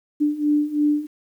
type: beating tone pair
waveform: sine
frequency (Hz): 294.4 / 297.4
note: D4 / D4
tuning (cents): +4 / +22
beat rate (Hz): 3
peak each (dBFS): -22 / -19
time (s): 0.2-1.07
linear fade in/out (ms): 20
effects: 9-bit